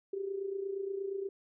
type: tone with amplitude modulation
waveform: sine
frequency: 392 Hz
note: G4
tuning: in tune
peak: -31 dBFS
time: 0.13-1.29 s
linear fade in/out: 5 ms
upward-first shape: sine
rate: 28.5 Hz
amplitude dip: 65%
effects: none